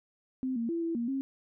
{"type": "tone with pitch steps", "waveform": "sine", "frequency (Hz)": [259.4, 231.4, 335.7, 332, 235.2, 269.7], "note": ["C4", "A#3", "E4", "E4", "A#3", "C#4"], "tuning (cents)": [-15, -13, 32, 12, 16, -47], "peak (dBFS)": -29, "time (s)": [0.43, 1.21], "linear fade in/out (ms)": 0, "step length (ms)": 130, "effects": []}